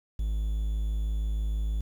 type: tone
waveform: triangle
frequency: 53.1 Hz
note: G#1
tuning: 39 cents sharp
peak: -24 dBFS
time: 0.19-1.81 s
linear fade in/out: 5 ms
effects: 9-bit